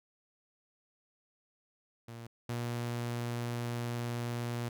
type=tone pair in turn; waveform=sawtooth; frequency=116.54 / 119.4 Hz; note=A#2 / A#2; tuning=0 / +42 cents; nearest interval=unison; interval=42 cents; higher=second; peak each=-40 / -30 dBFS; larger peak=second; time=2.08-2.27 / 2.49-4.69 s; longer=second; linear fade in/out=5 ms; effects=none